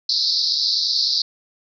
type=band-pass noise; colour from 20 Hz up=pink; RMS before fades=-20 dBFS; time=0.09-1.22 s; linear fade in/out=5 ms; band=4000 to 5200 Hz; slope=96 dB/octave; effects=none